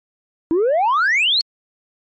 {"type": "exponential sweep", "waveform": "sine", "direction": "up", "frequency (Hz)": [311.1, 4471], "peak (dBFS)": -11, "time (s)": [0.51, 1.41], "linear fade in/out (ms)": 0, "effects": ["tanh soft clip ceiling -12 dBFS", "MP3 32 kbps"]}